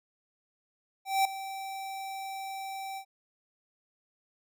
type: tone with ADSR envelope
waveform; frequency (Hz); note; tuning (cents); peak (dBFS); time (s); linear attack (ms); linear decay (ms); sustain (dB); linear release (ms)
square; 776; G5; -18; -22; 1.05-3.05; 200; 4; -15; 78
effects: none